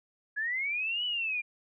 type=linear two-way sweep; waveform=sine; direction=up then down; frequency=1661.2 to 2987 to 2374 Hz; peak=-29 dBFS; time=0.36-1.42 s; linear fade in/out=20 ms; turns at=1.05 s; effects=none